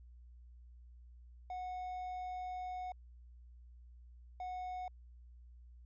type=tone bursts at uneven times; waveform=triangle; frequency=733 Hz; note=F#5; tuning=16 cents flat; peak=-38 dBFS; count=2; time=1.5-2.92 / 4.4-4.88 s; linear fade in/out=2 ms; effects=added 60 Hz sine -54 dBFS peak until 5.85 s + resampled to 16000 Hz